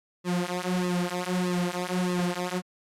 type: tone with flanger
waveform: sawtooth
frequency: 179.3 Hz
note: F3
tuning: 46 cents sharp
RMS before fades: -28 dBFS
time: 0.24-2.62 s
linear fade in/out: 50 ms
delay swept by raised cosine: 1.3 to 6.3 ms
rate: 1.6 Hz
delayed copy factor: -0.95
effects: low-pass 11000 Hz 12 dB/octave + AAC 64 kbps